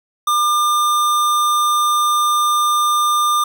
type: tone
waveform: square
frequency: 1200 Hz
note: D6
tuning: 37 cents sharp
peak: -14 dBFS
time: 0.27-3.44 s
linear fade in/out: 5 ms
effects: none